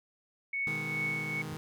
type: tone with tremolo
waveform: sine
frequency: 2217 Hz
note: C#7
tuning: in tune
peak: -29 dBFS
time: 0.53-1.42 s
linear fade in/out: 5 ms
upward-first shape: triangle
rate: 2.4 Hz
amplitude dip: 55%
type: chord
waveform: sawtooth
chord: G# minor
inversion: first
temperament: just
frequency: 124.59 / 155.74 / 207.7 Hz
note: B2 / D#3 / G#3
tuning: +16 / +2 / 0 cents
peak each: -41 / -35 / -40 dBFS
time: 0.67-1.57 s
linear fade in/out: 0 ms
type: tone with exponential growth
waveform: triangle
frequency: 92.5 Hz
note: F#2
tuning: in tune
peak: -39 dBFS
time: 1.38-1.54 s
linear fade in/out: 5 ms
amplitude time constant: 33 ms
effects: none